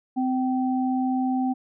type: tone pair together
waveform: sine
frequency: 257.6 / 772 Hz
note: C4 / G5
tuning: -27 / -27 cents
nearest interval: octave + perfect fifth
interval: 1900 cents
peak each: -22 / -28 dBFS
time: 0.16-1.54 s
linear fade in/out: 20 ms
effects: none